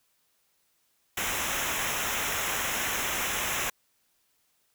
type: noise with comb filter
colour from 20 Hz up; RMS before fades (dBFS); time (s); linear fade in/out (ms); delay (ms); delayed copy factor
pink; -30; 1.17-3.7; 5; 0.22; -0.8
effects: white hiss -71 dBFS RMS until 4.74 s